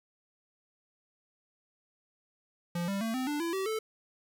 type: tone with pitch steps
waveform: square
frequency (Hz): 172.9 / 197.47 / 225.5 / 257.6 / 294.2 / 336 / 383.7 / 438.2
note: F3 / G3 / A3 / C4 / D4 / E4 / G4 / A4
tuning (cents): -17 / +13 / +43 / -27 / +3 / +33 / -37 / -7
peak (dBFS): -31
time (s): 2.75-3.79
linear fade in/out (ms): 5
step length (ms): 130
effects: 10-bit